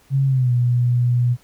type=tone with pitch glide; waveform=sine; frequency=136.3 to 122.13 Hz; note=C#3 to B2; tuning=-29 to -19 cents; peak=-14 dBFS; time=0.1-1.37 s; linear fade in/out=50 ms; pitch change=-190 cents; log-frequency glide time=0.26-0.52 s; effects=pink hiss -55 dBFS RMS until 1.43 s